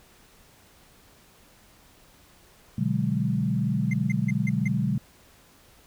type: chord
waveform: sine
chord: G# half-diminished seventh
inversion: first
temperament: equal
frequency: 123.47 / 146.83 / 185 / 207.7 Hz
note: B2 / D3 / F#3 / G#3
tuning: 0 / 0 / 0 / 0 cents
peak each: -28 dBFS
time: 2.78-4.98 s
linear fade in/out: 5 ms
type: tone bursts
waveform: triangle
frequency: 2087 Hz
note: C7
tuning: 5 cents flat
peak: -28 dBFS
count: 5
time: 3.91-4.68 s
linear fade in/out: 5 ms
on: 26 ms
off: 160 ms
effects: pink hiss -56 dBFS RMS until 5.86 s